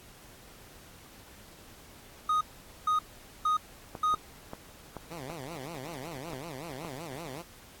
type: tone bursts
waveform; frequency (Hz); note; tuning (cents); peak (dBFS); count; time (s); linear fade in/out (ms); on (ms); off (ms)
triangle; 1244.5; D#6; 0; -22; 4; 2.29-4.15; 5; 120; 460
type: clicks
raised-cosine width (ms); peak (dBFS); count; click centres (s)
1; -24; 7; 3.952 / 4.14 / 4.534 / 4.967 / 5.3 / 6.333 / 6.849
type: tone with vibrato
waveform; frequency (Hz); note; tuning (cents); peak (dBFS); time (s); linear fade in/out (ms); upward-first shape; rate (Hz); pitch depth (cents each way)
10% pulse; 148; D3; +14; -31; 5.1-7.43; 20; sine; 5.3; 270
effects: pink hiss -53 dBFS RMS until 7.8 s + AAC 64 kbps